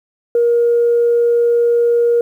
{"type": "tone", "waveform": "sine", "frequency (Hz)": 472.8, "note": "A#4", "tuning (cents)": 24, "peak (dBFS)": -9, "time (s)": [0.35, 2.21], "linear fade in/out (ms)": 2, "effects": ["tanh soft clip ceiling -5 dBFS", "8-bit"]}